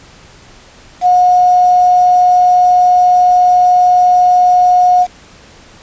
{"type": "tone with quantisation", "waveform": "sine", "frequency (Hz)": 723, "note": "F#5", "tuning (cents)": -40, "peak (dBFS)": -5, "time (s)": [1.01, 5.07], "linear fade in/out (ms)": 50, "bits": 5, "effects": ["pink hiss -40 dBFS RMS until 5.82 s", "resampled to 16000 Hz"]}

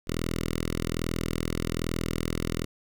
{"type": "tone with notch filter", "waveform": "5% pulse", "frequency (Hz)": 41.2, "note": "E1", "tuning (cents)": 0, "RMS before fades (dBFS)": -30, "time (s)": [0.07, 2.65], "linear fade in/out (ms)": 10, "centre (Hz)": 800, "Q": 0.74, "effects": []}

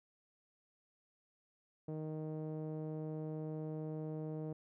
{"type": "tone with low-pass filter", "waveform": "sawtooth", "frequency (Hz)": 155.56, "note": "D#3", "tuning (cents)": 0, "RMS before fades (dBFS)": -42, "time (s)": [1.88, 4.53], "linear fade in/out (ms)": 5, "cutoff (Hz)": 520, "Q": 1.8, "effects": []}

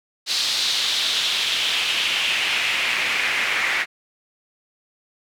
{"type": "noise with band-pass filter sweep", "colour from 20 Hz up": "pink", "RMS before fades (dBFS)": -22, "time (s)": [0.26, 3.86], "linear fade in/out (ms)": 50, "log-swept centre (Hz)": [4300, 2000], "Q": 2.9, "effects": []}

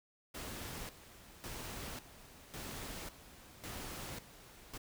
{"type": "noise with tremolo", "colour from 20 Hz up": "pink", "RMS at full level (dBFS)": -45, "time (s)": [0.34, 4.78], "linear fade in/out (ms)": 10, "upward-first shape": "square", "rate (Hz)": 0.91, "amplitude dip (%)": 75, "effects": []}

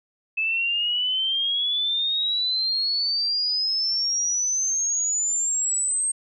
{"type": "exponential sweep", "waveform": "sine", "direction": "up", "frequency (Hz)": [2603, 8450], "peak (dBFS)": -21, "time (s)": [0.37, 6.12], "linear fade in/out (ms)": 10, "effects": []}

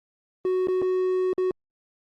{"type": "tone with dropouts", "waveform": "triangle", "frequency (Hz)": 370, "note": "F#4", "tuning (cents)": 0, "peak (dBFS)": -19, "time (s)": [0.45, 1.51], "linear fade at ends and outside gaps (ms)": 1, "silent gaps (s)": [[0.672, 0.684], [0.818, 0.823], [1.331, 1.38]], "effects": ["Opus 24 kbps"]}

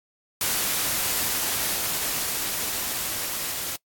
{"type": "noise with level ramp", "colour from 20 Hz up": "white", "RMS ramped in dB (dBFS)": [-24, -30], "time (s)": [0.41, 3.76], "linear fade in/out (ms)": 2, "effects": ["noise-tail reverb RT60 0.1 s tail -24 dB re dry", "AAC 64 kbps"]}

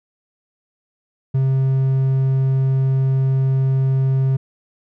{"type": "tone", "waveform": "triangle", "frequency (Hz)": 133.3, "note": "C3", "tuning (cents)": 33, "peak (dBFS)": -12, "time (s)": [1.34, 4.37], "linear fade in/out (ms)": 10, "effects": []}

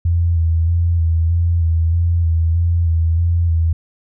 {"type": "tone with vibrato", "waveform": "sine", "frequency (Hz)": 83.6, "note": "E2", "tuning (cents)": 25, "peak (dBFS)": -12, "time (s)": [0.05, 3.73], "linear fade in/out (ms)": 5, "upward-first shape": "square", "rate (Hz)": 1.6, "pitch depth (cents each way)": 31, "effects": []}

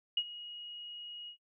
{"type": "tone with ADSR envelope", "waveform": "sine", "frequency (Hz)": 2890, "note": "F#7", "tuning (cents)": -41, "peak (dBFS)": -26, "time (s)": [0.17, 1.37], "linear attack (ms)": 4, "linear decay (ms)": 55, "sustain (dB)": -17, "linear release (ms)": 88, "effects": ["noise-tail reverb RT60 0.1 s tail -18 dB re dry"]}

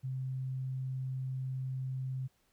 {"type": "tone", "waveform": "sine", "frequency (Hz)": 130.81, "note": "C3", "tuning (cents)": 0, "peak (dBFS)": -34, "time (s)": [0.03, 2.28], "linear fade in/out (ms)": 20, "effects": ["pink hiss -73 dBFS RMS until 2.52 s"]}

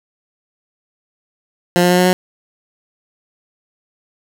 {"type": "tone with pitch steps", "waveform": "15% pulse", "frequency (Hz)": [176.2, 177.84, 179.49, 181.15, 182.84], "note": ["F3", "F3", "F3", "F#3", "F#3"], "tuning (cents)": [16, 32, 48, -36, -20], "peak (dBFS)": -4, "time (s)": [1.76, 2.13], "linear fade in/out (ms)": 0, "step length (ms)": 74, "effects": []}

